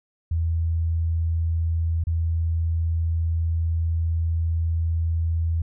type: tone with dropouts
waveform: sine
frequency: 82.41 Hz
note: E2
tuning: in tune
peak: -20 dBFS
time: 0.31-5.62 s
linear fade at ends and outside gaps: 5 ms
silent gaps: 2.039-2.069 s
effects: none